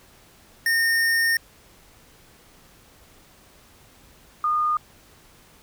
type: tone pair in turn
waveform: square / sine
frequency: 1831 / 1222 Hz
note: A#6 / D#6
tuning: -32 / -32 cents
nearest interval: perfect fifth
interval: 700 cents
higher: first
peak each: -19 dBFS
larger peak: neither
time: 0.66-1.37 / 4.44-4.77 s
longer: first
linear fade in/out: 2 ms
effects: pink hiss -53 dBFS RMS until 5.62 s